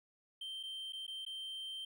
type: tone with dropouts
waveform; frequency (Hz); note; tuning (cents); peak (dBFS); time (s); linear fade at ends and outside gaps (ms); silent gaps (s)
triangle; 3132; G7; -2; -40; 0.41-1.85; 5; 0.63-0.634 / 0.924-0.931 / 1.067-1.078 / 1.251-1.263
effects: none